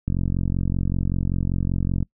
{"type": "click train", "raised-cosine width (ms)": 5, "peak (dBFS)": -11, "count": 89, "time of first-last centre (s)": [0.08, 2.027], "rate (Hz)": 45.2, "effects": ["noise-tail reverb RT60 0.1 s tail -26 dB re dry"]}